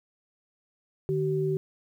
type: tone pair together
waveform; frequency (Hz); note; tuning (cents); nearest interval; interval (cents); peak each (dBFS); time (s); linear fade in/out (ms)
sine; 151.5 / 381.8; D#3 / G4; -46 / -46; octave + major third; 1600; -28 / -26; 1.09-1.57; 0
effects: 10-bit